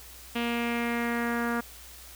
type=tone with low-pass filter sweep; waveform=sawtooth; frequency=236 Hz; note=A#3; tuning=22 cents sharp; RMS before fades=-29 dBFS; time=0.35-1.61 s; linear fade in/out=10 ms; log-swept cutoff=2900 to 1500 Hz; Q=3.3; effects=added 60 Hz sine -51 dBFS peak until 2.15 s + white hiss -48 dBFS RMS until 2.15 s